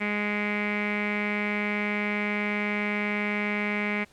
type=tone with low-pass filter; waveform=sawtooth; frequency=207.7 Hz; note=G#3; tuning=in tune; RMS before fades=-28 dBFS; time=0-4.05 s; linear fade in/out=20 ms; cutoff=2200 Hz; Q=9.8; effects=pink hiss -58 dBFS RMS until 4.12 s + low-pass 10000 Hz 12 dB/octave